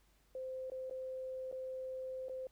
sine tone with dropouts, 519 Hz, C5, 14 cents flat, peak -40 dBFS, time 0.35-2.47 s, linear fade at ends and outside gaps 2 ms, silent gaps 0.7-0.718 / 0.898-0.909 / 1.515-1.525 / 2.285-2.295 s, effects added 50 Hz sine -70 dBFS peak until 2.51 s + pink hiss -73 dBFS RMS until 2.51 s

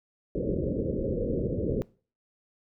white low-pass noise, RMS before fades -29 dBFS, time 0.35-1.82 s, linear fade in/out 0 ms, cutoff 550 Hz, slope 96 dB/octave, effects noise-tail reverb RT60 0.4 s tail -22 dB re dry

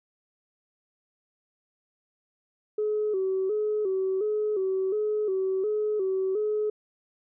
sine tone with vibrato, 401.7 Hz, G4, 42 cents sharp, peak -23 dBFS, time 2.78-6.7 s, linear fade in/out 5 ms, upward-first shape square, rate 1.4 Hz, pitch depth 96 cents each way, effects tanh soft clip ceiling -19 dBFS

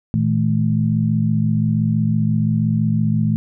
sine tone cluster, 114.6 / 160.5 / 215.8 Hz, A#2 / E3 / A3, -29 / -46 / -33 cents, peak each -19 dBFS, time 0.14-3.36 s, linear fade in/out 0 ms, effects none

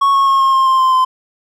triangle tone with pitch steps, 1106 / 1095.2 / 1084.5 / 1073.9 / 1063.4 / 1053 / 1042.7 / 1032.5 Hz, C#6 / C#6 / C#6 / C6 / C6 / C6 / C6 / C6, -4 / -21 / -38 / +45 / +28 / +11 / -6 / -23 cents, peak -7 dBFS, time 0.01-1.05 s, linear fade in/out 10 ms, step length 130 ms, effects none

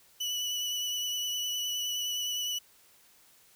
30% pulse tone with vibrato, 2960 Hz, F#7, in tune, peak -28 dBFS, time 0.2-2.59 s, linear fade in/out 10 ms, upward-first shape triangle, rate 9.7 Hz, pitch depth 22 cents each way, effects white hiss -61 dBFS RMS until 3.55 s

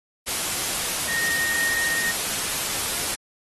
sine tone in noise, 1855 Hz, A#6, 9 cents flat, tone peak -23 dBFS, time 1.08-2.12 s, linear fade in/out 20 ms, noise white, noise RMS -26 dBFS, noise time 0.26-3.16 s, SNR 0 dB, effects AAC 32 kbps

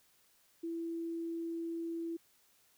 sine tone, 333.1 Hz, E4, 18 cents sharp, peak -36 dBFS, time 0.63-2.17 s, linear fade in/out 10 ms, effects white hiss -69 dBFS RMS until 2.77 s

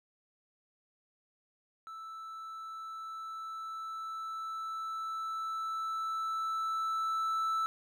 triangle tone with level ramp, 1318.5 Hz, E6, in tune, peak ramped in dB -41 to -27 dBFS, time 1.87-7.66 s, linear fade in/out 0 ms, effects none

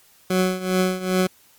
20% pulse tone with tremolo, 185 Hz, F#3, in tune, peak -11 dBFS, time 0.3-1.27 s, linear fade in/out 5 ms, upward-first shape triangle, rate 2.5 Hz, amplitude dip 85%, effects white hiss -55 dBFS RMS until 1.58 s + Opus 48 kbps

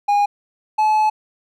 triangle tone pair in turn, 818 / 859.6 Hz, G#5 / A5, -26 / -41 cents, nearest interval minor second, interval 85 cents, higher second, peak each -11 dBFS, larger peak neither, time 0.08-0.26 / 0.78-1.1 s, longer second, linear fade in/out 10 ms, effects none

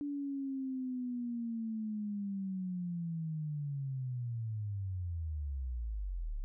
sine linear sweep, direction down, 290 to 32.78 Hz, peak -35 dBFS, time 0.01-6.44 s, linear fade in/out 0 ms, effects none

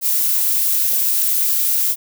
violet noise, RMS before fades -17 dBFS, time 0.01-1.96 s, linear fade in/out 50 ms, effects none

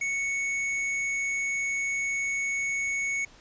sine tone with tanh clipping, 2217 Hz, C#7, in tune, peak -28 dBFS, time 0.01-3.25 s, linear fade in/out 5 ms, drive 17 dB, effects pink hiss -54 dBFS RMS until 3.4 s + resampled to 16000 Hz

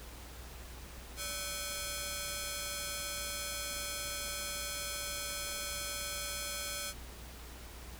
5% pulse ring-modulated tone, 941 Hz, A#5, 16 cents sharp, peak -22 dBFS, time 1.16-6.94 s, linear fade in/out 50 ms, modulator 362 Hz, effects added 60 Hz sine -49 dBFS peak until 7.99 s + pink hiss -51 dBFS RMS until 7.99 s

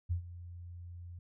sine tone with ADSR envelope, 87.2 Hz, F2, 2 cents flat, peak -28 dBFS, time 0.09-1.19 s, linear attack 24 ms, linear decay 100 ms, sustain -16 dB, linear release 4 ms, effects none

